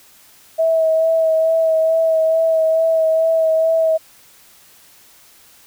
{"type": "tone with vibrato", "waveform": "sine", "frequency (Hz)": 646, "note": "E5", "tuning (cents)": -35, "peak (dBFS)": -12, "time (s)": [0.58, 3.98], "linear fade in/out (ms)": 20, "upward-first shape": "sine", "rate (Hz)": 2.3, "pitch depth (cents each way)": 18, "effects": ["white hiss -48 dBFS RMS until 5.66 s"]}